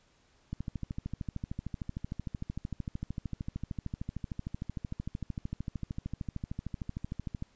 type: click train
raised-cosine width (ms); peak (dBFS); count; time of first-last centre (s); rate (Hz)
5; -23; 92; 0.53-7.424; 13.2
effects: pink hiss -67 dBFS RMS until 7.55 s + resampled to 16000 Hz